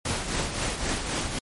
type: noise with tremolo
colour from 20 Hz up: pink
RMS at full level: -26 dBFS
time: 0.05-1.39 s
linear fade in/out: 5 ms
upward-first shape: triangle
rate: 3.8 Hz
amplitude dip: 60%
effects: MP3 48 kbps